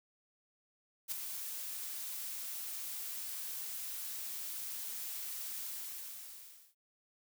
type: noise with ADSR envelope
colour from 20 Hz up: blue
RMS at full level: -35 dBFS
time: 1.08-6.75 s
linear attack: 37 ms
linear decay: 8 ms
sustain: -7 dB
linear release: 1100 ms
effects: none